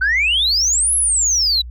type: exponential two-way sweep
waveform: sine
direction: up then down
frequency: 1480 to 11175 to 3868 Hz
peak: -12 dBFS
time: 0.01-1.62 s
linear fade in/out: 10 ms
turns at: 0.95 s
effects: tanh soft clip ceiling -10 dBFS + added 60 Hz sine -29 dBFS peak until 1.7 s